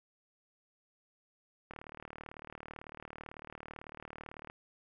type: click train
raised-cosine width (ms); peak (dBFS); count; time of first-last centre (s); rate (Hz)
0.5; -30; 107; 1.71-4.499; 38
effects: none